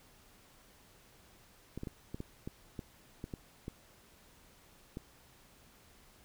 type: clicks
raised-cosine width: 3 ms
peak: -27 dBFS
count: 11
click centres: 1.776 / 1.834 / 1.872 / 2.145 / 2.204 / 2.475 / 2.792 / 3.241 / 3.338 / 3.681 / 4.971 s
effects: pink hiss -62 dBFS RMS until 6.24 s